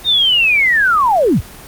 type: linear sweep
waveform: sine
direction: down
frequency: 3727 to 32.91 Hz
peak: -9 dBFS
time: 0.04-1.42 s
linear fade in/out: 50 ms
effects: pink hiss -35 dBFS RMS until 1.67 s + Opus 24 kbps